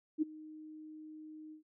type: tone with ADSR envelope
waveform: sine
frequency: 310 Hz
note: D#4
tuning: 6 cents flat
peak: -26 dBFS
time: 0.18-1.63 s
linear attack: 41 ms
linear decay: 15 ms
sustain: -21 dB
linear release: 110 ms
effects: none

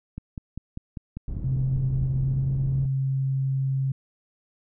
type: click train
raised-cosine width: 5 ms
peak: -21 dBFS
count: 9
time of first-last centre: 0.18-1.764 s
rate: 5.05 Hz
type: low-pass noise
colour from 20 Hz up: pink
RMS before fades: -32 dBFS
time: 1.28-2.86 s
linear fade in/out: 2 ms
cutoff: 160 Hz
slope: 12 dB/octave
type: tone with pitch glide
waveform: sine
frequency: 131.7 to 134.39 Hz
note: C3 to C3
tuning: +12 to +47 cents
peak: -22 dBFS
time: 1.44-3.92 s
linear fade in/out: 5 ms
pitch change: +35 cents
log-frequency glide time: 1.94-2.65 s
effects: none

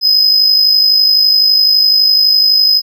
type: tone with amplitude modulation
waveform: triangle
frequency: 5050 Hz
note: D#8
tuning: 25 cents sharp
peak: -3 dBFS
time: 0.01-2.82 s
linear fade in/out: 50 ms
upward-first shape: sine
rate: 51.9 Hz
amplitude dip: 50%
effects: none

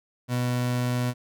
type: tone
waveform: 30% pulse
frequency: 123.47 Hz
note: B2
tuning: in tune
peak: -21 dBFS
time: 0.28-1.14 s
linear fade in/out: 50 ms
effects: none

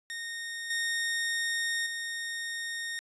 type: tone with level steps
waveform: sawtooth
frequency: 1848 Hz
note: A#6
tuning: 16 cents flat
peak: -32 / -25 / -30 dBFS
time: 0.1-2.99 s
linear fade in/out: 0 ms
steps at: 0.7 / 1.86 s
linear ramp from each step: 5 ms
effects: resampled to 24000 Hz

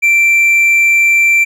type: tone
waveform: triangle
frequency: 2349 Hz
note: D7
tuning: in tune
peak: -5 dBFS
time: 0.02-1.45 s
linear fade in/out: 20 ms
effects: none

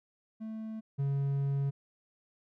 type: tone pair in turn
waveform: triangle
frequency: 220 / 139.07 Hz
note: A3 / C#3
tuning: 0 / +6 cents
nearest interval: minor sixth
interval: 794 cents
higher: first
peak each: -35 / -26 dBFS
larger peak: second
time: 0.4-0.81 / 0.98-1.71 s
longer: second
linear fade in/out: 20 ms
effects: none

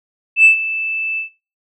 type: tone with ADSR envelope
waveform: sine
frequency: 2637 Hz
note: E7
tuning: in tune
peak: -3 dBFS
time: 0.36-1.29 s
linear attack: 86 ms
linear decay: 110 ms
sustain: -16 dB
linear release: 110 ms
effects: noise-tail reverb RT60 0.3 s tail -17 dB re dry + tanh soft clip ceiling 0 dBFS

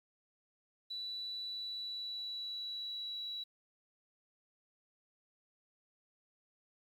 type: tone with pitch glide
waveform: sine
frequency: 3956 to 3915 Hz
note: B7 to B7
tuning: +2 to -16 cents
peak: -39 dBFS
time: 0.9-3.44 s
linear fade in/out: 10 ms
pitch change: -18 cents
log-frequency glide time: 1.42-3.15 s
effects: 11-bit

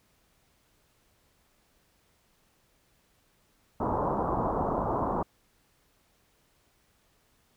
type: low-pass noise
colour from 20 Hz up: white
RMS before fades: -29 dBFS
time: 3.8-5.23 s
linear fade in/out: 5 ms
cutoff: 1100 Hz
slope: 48 dB/octave
effects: pink hiss -68 dBFS RMS until 7.56 s

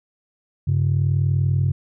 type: tone pair together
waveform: sine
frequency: 97.3 / 137.6 Hz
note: G2 / C#3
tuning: -12 / -12 cents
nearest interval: tritone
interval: 600 cents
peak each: -18 dBFS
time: 0.67-1.72 s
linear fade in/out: 10 ms
effects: tanh soft clip ceiling -11 dBFS

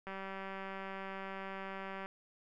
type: click train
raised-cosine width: 0.5 ms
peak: -29 dBFS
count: 385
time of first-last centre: 0.07-2.06 s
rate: 193 Hz
effects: none

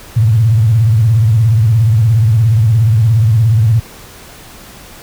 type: tone with vibrato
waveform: sine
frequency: 111.5 Hz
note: A2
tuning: 23 cents sharp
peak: -6 dBFS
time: 0.16-3.8 s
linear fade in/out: 10 ms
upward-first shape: sine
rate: 17 Hz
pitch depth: 150 cents each way
effects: pink hiss -35 dBFS RMS until 5.02 s

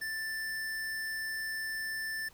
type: tone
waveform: square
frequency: 1767 Hz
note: A6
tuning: 7 cents sharp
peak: -35 dBFS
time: 0.01-2.29 s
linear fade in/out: 10 ms
effects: pink hiss -60 dBFS RMS until 2.33 s

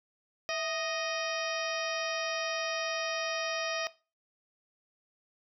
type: harmonic tone with a mistuned harmonic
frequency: 622.3 Hz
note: D#5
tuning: in tune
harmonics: 1 / 2 / 3 / 4 / 5 / 6 / 7 / 8 / 9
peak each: -34 / -39 / -39 / -38 / -43 / -46 / -50 / -42 / -43 dBFS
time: 0.49-3.87 s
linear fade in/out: 0 ms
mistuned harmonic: 1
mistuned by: +89 cents
effects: noise-tail reverb RT60 0.3 s tail -18 dB re dry

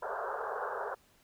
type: band-pass noise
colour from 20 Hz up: pink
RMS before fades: -37 dBFS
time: 0.02-0.95 s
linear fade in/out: 10 ms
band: 410 to 1600 Hz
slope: 96 dB/octave
effects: pink hiss -66 dBFS RMS until 1.23 s

